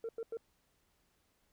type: tone bursts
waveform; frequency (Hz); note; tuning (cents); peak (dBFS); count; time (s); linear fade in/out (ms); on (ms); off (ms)
sine; 455.5; A#4; -40; -35; 3; 0.04-0.371; 2; 49; 92
effects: tanh soft clip ceiling -35 dBFS + pink hiss -75 dBFS RMS until 1.52 s